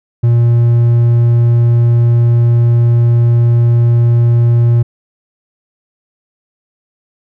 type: tone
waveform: triangle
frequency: 118.3 Hz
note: A#2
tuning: 26 cents sharp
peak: -4 dBFS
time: 0.23-4.83 s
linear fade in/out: 10 ms
effects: none